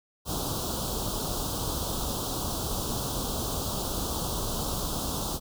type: band-stop noise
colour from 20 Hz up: pink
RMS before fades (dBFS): -31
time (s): 0.25-5.4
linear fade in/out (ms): 50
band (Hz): 1300 to 3200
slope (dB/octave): 48
effects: none